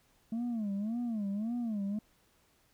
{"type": "tone with vibrato", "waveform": "sine", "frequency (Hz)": 218.7, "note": "A3", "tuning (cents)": -10, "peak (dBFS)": -29, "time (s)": [0.32, 1.99], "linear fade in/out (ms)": 5, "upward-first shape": "sine", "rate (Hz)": 1.8, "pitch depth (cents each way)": 180, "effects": ["tanh soft clip ceiling -31 dBFS", "pink hiss -69 dBFS RMS until 2.73 s"]}